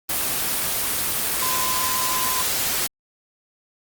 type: tone in noise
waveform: sine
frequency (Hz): 1024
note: C6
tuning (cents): -38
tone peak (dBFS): -26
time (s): 1.42-2.42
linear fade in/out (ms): 5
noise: white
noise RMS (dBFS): -23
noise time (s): 0.09-2.87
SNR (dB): -6
effects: Opus 24 kbps